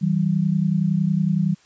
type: tone pair together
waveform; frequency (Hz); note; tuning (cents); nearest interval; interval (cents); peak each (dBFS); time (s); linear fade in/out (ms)
sine; 160.1 / 190.94; D#3 / G3; +50 / -45; minor third; 305; -20; 0.01-1.55; 20
effects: white hiss -56 dBFS RMS until 1.65 s + resampled to 16000 Hz